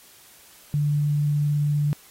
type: tone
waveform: sine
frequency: 146.83 Hz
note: D3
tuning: in tune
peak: -19 dBFS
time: 0.74-1.93 s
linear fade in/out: 0 ms
effects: white hiss -51 dBFS RMS until 2.1 s + AAC 48 kbps